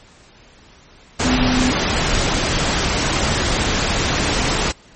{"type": "tone in noise", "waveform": "sine", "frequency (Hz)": 252.4, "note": "B3", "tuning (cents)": 38, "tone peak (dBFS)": -16, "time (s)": [1.24, 1.72], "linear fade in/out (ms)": 10, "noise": "pink", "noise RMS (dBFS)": -18, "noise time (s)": [1.19, 4.72], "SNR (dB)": -1, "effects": ["pink hiss -47 dBFS RMS until 4.95 s", "MP3 32 kbps"]}